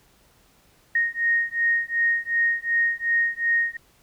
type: beating tone pair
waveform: sine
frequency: 1860 / 1862.7 Hz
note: A#6 / A#6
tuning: -4 / -2 cents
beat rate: 2.7 Hz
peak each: -23 dBFS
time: 0.95-3.77 s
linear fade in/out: 5 ms
effects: pink hiss -59 dBFS RMS until 4.02 s